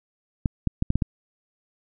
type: clicks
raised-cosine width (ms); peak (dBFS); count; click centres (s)
5; -9; 6; 0.458 / 0.673 / 0.824 / 0.904 / 0.956 / 1.022
effects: none